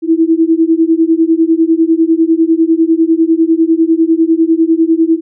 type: beating tone pair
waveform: sine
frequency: 321.5 / 331.5 Hz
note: E4 / E4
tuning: -43 / +10 cents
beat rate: 10 Hz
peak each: -10 dBFS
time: 0.02-5.21 s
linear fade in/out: 50 ms
effects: none